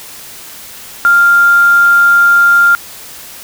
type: tone with quantisation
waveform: sine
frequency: 1396.9 Hz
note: F6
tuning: in tune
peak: -4 dBFS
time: 1.05-2.75 s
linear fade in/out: 0 ms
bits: 4
effects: white hiss -31 dBFS RMS until 3.43 s